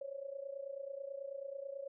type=tone with amplitude modulation; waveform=sine; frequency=552 Hz; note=C#5; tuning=7 cents flat; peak=-38 dBFS; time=0.01-1.88 s; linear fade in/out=5 ms; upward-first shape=sine; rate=29.2 Hz; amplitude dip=80%; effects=none